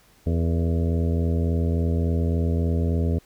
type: harmonic tone with a mistuned harmonic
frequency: 83.5 Hz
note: E2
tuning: 23 cents sharp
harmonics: 1 / 2 / 3 / 4 / 5 / 6 / 7 / 8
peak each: -21 / -27 / -29 / -37 / -33 / -36 / -39 / -42 dBFS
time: 0.26-3.19 s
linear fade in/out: 10 ms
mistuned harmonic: 6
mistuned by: -53 cents
effects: pink hiss -57 dBFS RMS until 3.25 s